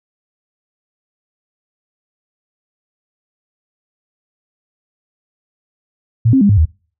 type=tone with pitch steps; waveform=sine; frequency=114.4 / 266.2 / 202.8 / 102.3 / 79.1 Hz; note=A#2 / C4 / G#3 / G#2 / D#2; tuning=-32 / +30 / -41 / -26 / +29 cents; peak=-7 dBFS; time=6.25-6.655 s; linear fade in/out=10 ms; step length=81 ms; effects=noise-tail reverb RT60 0.4 s tail -26 dB re dry